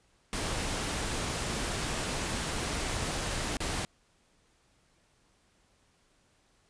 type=noise with dropouts; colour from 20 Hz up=pink; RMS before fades=-33 dBFS; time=0.33-3.85 s; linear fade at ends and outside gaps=0 ms; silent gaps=3.569-3.604 s; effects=pink hiss -68 dBFS RMS until 6.69 s + resampled to 22050 Hz